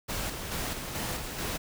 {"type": "noise with tremolo", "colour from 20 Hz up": "pink", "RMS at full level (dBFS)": -33, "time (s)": [0.08, 1.58], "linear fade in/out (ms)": 20, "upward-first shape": "square", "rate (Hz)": 2.3, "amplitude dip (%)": 40, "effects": []}